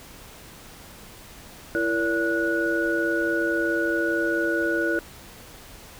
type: tone cluster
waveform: sine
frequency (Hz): 334.9 / 468.4 / 573 / 1465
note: E4 / A#4 / D5 / F#6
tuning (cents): +27 / +8 / -43 / -18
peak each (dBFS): -25 / -30 / -29 / -25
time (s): 1.75-4.99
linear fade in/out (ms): 0
effects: pink hiss -45 dBFS RMS until 5.99 s